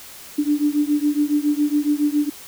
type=beating tone pair; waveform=sine; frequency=291.7 / 298.9 Hz; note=D4 / D4; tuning=-12 / +31 cents; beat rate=7.2 Hz; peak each=-19 / -20 dBFS; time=0.38-2.3 s; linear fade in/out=10 ms; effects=white hiss -40 dBFS RMS until 2.47 s